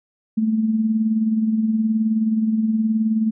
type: tone with tremolo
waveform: sine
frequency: 220 Hz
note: A3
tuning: in tune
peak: -14 dBFS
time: 0.37-3.31 s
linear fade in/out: 10 ms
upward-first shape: sine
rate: 19 Hz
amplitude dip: 50%
effects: none